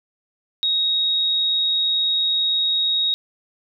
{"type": "tone", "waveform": "sine", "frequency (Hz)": 3771, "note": "A#7", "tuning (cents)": 19, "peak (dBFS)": -17, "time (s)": [0.63, 3.14], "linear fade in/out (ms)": 0, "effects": []}